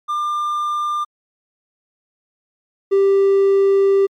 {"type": "tone pair in turn", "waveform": "triangle", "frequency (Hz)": [1197, 393], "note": ["D6", "G4"], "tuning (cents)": [33, 4], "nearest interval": "octave + perfect fifth", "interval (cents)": 1929, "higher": "first", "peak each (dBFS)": [-16, -8], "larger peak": "second", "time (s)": [[0.08, 1.05], [2.91, 4.07]], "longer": "second", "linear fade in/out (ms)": 20, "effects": ["tanh soft clip ceiling -4 dBFS", "MP3 96 kbps"]}